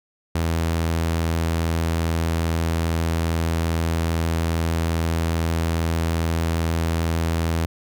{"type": "tone", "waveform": "sawtooth", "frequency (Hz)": 82.41, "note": "E2", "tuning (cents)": 0, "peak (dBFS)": -16, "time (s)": [0.35, 7.66], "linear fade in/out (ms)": 5, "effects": []}